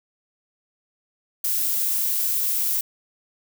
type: noise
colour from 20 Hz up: violet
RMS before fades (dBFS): -23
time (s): 1.44-2.81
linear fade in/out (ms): 5
effects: none